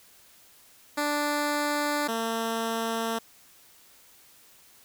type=tone pair in turn; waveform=10% pulse; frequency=293.7 / 227 Hz; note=D4 / A#3; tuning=0 / -46 cents; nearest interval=major third; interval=446 cents; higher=first; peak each=-17 / -19 dBFS; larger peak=first; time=0.97-2.08 / 2.08-3.19 s; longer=neither; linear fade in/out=10 ms; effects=white hiss -56 dBFS RMS until 4.84 s